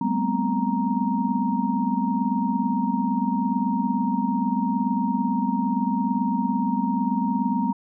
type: tone cluster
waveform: sine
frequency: 191.4 / 212.2 / 241.2 / 258.9 / 935 Hz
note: G3 / G#3 / B3 / C4 / A#5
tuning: -41 / +38 / -41 / -18 / +5 cents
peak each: -27 dBFS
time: 0.01-7.73 s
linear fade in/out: 5 ms
effects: none